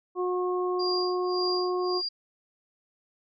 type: harmonic tone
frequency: 362.4 Hz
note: F#4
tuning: 36 cents flat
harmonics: 1 / 2 / 3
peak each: -26 / -36 / -33 dBFS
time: 0.15-2.02 s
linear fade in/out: 50 ms
type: tone with tremolo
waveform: sine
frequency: 4791 Hz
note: D8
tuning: 34 cents sharp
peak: -28 dBFS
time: 0.79-2.09 s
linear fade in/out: 10 ms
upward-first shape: sine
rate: 1.8 Hz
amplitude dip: 95%
effects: none